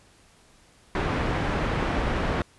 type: low-pass noise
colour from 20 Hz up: pink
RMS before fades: -26 dBFS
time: 0.95-2.42 s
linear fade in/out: 2 ms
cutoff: 2000 Hz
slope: 12 dB/octave
effects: pink hiss -57 dBFS RMS until 2.58 s + resampled to 24000 Hz